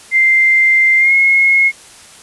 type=tone with pitch glide; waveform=sine; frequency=2090 to 2165 Hz; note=C7 to C#7; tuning=-2 to -41 cents; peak=-7 dBFS; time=0.11-1.72 s; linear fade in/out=50 ms; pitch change=+61 cents; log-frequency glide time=0.98-1.13 s; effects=white hiss -39 dBFS RMS until 2.22 s + resampled to 24000 Hz